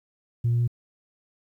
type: tone with pitch steps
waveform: sine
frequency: 118.1 / 118.9 / 119.9 Hz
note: A#2 / A#2 / A#2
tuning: +23 / +35 / +49 cents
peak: -18 dBFS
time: 0.44-0.677 s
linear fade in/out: 10 ms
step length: 79 ms
effects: tanh soft clip ceiling -17 dBFS + 10-bit